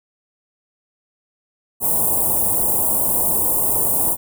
white band-stop noise, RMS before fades -18 dBFS, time 1.8-4.17 s, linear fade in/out 50 ms, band 990 to 8500 Hz, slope 48 dB/octave, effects none

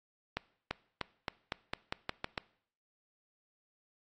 accelerating click train, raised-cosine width 0.3 ms, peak -17 dBFS, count 10, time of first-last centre 0.37-2.378 s, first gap 340 ms, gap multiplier 0.89, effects noise-tail reverb RT60 0.6 s tail -22 dB re dry + AAC 32 kbps

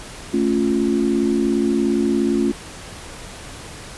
sine chord, A augmented, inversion none, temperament equal, 220 / 277.2 / 349.2 Hz, A3 / C#4 / E#4, 0 / 0 / 0 cents, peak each -20 dBFS, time 0.33-2.52 s, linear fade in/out 10 ms, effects pink hiss -36 dBFS RMS until 3.97 s + resampled to 24000 Hz

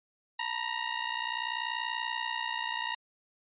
15% pulse ring-modulated tone, 939 Hz, A#5, 12 cents sharp, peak -22 dBFS, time 0.39-2.95 s, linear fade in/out 5 ms, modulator 30.3 Hz, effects resampled to 8000 Hz

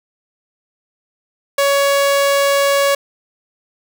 sawtooth tone, 560 Hz, C#5, 18 cents sharp, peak -8 dBFS, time 1.58-2.95 s, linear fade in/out 5 ms, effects 8-bit

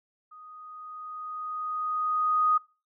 sine tone with level ramp, 1244.5 Hz, D#6, in tune, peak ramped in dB -46 to -19 dBFS, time 0.31-2.58 s, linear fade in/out 10 ms, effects noise-tail reverb RT60 0.3 s tail -22 dB re dry

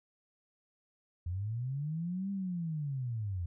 sine linear two-way sweep, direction up then down, 83 to 200 to 83 Hz, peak -33 dBFS, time 1.26-3.46 s, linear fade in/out 5 ms, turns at 2.31 s, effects none

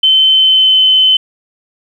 sine tone with pitch glide, 3073 to 3052 Hz, G7 to G7, -35 to -47 cents, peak -5 dBFS, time 0.03-1.17 s, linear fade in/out 5 ms, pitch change -12 cents, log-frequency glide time 0.31-0.81 s, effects 7-bit

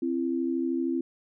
sine tone pair together, 263 / 336 Hz, C4 / E4, +9 / +33 cents, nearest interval major third, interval 424 cents, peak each -28 dBFS, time 0.02-1.01 s, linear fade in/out 5 ms, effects none

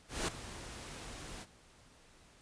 pink noise with ADSR envelope, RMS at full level -33 dBFS, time 0.08-1.46 s, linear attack 200 ms, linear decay 8 ms, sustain -14 dB, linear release 40 ms, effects pink hiss -62 dBFS RMS until 2.41 s + resampled to 22050 Hz

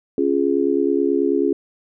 sine chord, Db major, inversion none, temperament just, 277.2 / 346.5 / 415.8 Hz, Db4 / F4 / Ab4, 0 / -14 / +2 cents, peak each -20 dBFS, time 0.18-1.53 s, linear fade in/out 2 ms, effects none

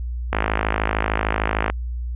click train, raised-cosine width 0.5 ms, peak -4 dBFS, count 74, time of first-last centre 0.33-1.7 s, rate 53.3 Hz, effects added 60 Hz sine -24 dBFS peak until 2.15 s + resampled to 8000 Hz

